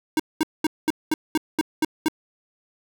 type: tone bursts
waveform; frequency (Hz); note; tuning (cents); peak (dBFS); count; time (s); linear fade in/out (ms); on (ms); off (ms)
square; 312.6; D#4; +8; -18; 9; 0.17-2.084; 2; 26; 210
effects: none